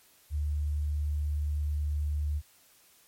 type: tone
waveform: sine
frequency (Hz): 74.2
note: D2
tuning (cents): +18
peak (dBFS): -27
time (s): 0.3-2.42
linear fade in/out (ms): 50
effects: white hiss -61 dBFS RMS until 3.07 s + MP3 64 kbps